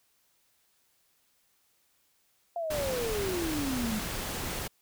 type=exponential sweep; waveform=sine; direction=down; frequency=698.5 to 207.7 Hz; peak=-30 dBFS; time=2.56-3.99 s; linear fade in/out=2 ms
type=noise; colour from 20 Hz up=pink; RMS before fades=-35 dBFS; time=2.7-4.68 s; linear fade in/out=10 ms
effects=white hiss -70 dBFS RMS until 4.81 s

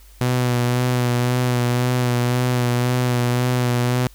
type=tone with vibrato; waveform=sawtooth; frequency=123.47 Hz; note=B2; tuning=in tune; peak=-13 dBFS; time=0.21-4.07 s; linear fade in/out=0 ms; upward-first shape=sine; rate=1.9 Hz; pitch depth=26 cents each way; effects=added 50 Hz sine -44 dBFS peak until 4.14 s + white hiss -52 dBFS RMS until 4.14 s

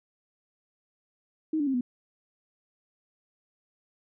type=tone with pitch steps; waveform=sine; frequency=314.2 / 289.8 / 267.3 / 246.5 Hz; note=D#4 / D4 / C4 / B3; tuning=+17 / -23 / +37 / -3 cents; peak=-24 dBFS; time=1.53-1.81 s; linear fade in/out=5 ms; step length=70 ms; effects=none

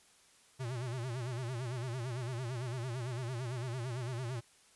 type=tone with vibrato; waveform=square; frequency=123.4 Hz; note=B2; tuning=1 cent flat; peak=-37 dBFS; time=0.59-4.41 s; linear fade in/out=20 ms; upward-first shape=sine; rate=8.9 Hz; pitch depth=130 cents each way; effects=white hiss -64 dBFS RMS until 4.75 s + resampled to 24000 Hz

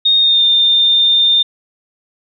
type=tone with pitch glide; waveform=sine; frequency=3700 to 3615 Hz; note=A#7 to A7; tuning=-14 to +46 cents; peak=-8 dBFS; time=0.05-1.43 s; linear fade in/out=10 ms; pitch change=-40 cents; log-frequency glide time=0.19-0.44 s; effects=none

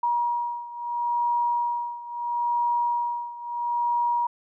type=beating tone pair; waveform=sine; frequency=954 / 954.75 Hz; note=A#5 / A#5; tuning=+40 / +41 cents; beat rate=0.75 Hz; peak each=-25 / -28 dBFS; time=0.03-4.27 s; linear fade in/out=5 ms; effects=none

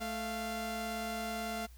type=tone pair together; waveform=sawtooth; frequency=218.2 / 692.7 Hz; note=A3 / F5; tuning=-14 / -14 cents; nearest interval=octave + minor sixth; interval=2000 cents; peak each=-36 / -34 dBFS; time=0-1.67 s; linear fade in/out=20 ms; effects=added 60 Hz sine -51 dBFS peak until 1.77 s + white hiss -64 dBFS RMS until 1.77 s

